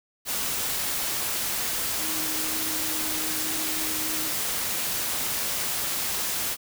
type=tone in noise; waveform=sine; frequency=313.3 Hz; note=D#4; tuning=12 cents sharp; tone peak=-37 dBFS; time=1.99-4.32 s; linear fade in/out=50 ms; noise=white; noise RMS=-28 dBFS; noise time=0.25-6.57 s; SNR=-12 dB; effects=none